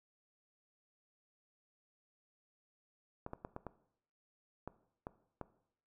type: clicks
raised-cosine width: 1 ms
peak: -28 dBFS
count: 8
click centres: 3.264 / 3.334 / 3.449 / 3.564 / 3.667 / 4.676 / 5.069 / 5.413 s
effects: noise-tail reverb RT60 0.7 s tail -17 dB re dry